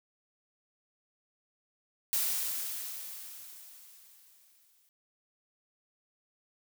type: noise with exponential decay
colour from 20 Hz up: blue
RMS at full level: -29 dBFS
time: 2.13-4.89 s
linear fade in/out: 0 ms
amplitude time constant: 600 ms
effects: none